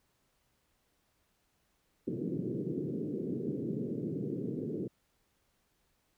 white band-pass noise, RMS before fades -36 dBFS, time 2.07-4.88 s, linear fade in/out 10 ms, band 120 to 420 Hz, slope 48 dB/octave, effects pink hiss -75 dBFS RMS until 6.17 s

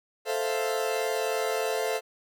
40% pulse chord, F major seventh, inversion first, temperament equal, 440 / 523.3 / 659.3 / 698.5 Hz, A4 / C5 / E5 / F5, 0 / 0 / 0 / 0 cents, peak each -29 / -31 / -33 / -33 dBFS, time 0.25-2.01 s, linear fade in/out 50 ms, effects none

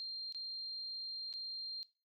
sine tone with dropouts, 4186 Hz, C8, in tune, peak -40 dBFS, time 0-1.83 s, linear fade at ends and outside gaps 0 ms, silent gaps 0.324-0.347 / 1.328-1.338 s, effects noise-tail reverb RT60 0.3 s tail -18 dB re dry

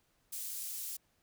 pink high-pass noise, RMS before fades -41 dBFS, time 0.32-0.97 s, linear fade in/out 10 ms, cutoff 8500 Hz, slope 12 dB/octave, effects pink hiss -74 dBFS RMS until 1.22 s

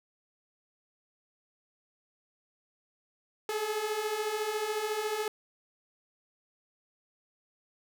sawtooth beating tone pair, 417.4 / 431.4 Hz, G#4 / A4, +9 / -34 cents, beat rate 14 Hz, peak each -32 / -28 dBFS, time 3.49-5.28 s, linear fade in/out 2 ms, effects none

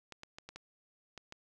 clicks, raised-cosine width 0.2 ms, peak -29 dBFS, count 7, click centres 0.123 / 0.234 / 0.385 / 0.49 / 0.56 / 1.177 / 1.324 s, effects none

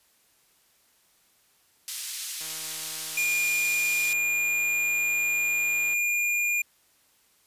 white band-pass noise, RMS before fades -35 dBFS, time 1.88-4.13 s, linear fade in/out 0 ms, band 2800 to 11000 Hz, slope 12 dB/octave
click train, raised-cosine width 0.3 ms, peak -30 dBFS, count 558, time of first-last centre 2.41-5.935 s, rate 158 Hz
square tone, 2418 Hz, D7, 50 cents sharp, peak -24 dBFS, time 3.17-6.62 s, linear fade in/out 5 ms
effects white hiss -64 dBFS RMS until 7.46 s + resampled to 32000 Hz

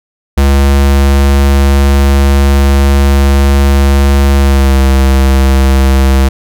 square tone with pitch glide, 69.3 to 66.98 Hz, C#2 to C2, 0 to +41 cents, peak -5 dBFS, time 0.37-6.29 s, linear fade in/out 10 ms, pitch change -59 cents, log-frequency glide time 4.4-4.8 s, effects none

